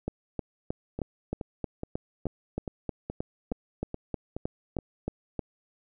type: two click trains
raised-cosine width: 2 ms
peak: -20 / -17 dBFS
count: 10 / 18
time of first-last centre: 0.99-4.787 / 0.08-5.393 s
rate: 2.37 / 3.2 Hz
effects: none